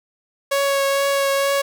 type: tone with vibrato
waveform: sawtooth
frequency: 554.4 Hz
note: C#5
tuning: in tune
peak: -13 dBFS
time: 0.51-1.62 s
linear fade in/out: 10 ms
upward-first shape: triangle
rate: 2.2 Hz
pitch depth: 14 cents each way
effects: none